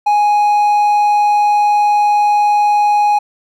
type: tone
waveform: triangle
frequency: 830.6 Hz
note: G#5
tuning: in tune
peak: -7 dBFS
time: 0.06-3.19 s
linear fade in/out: 10 ms
effects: none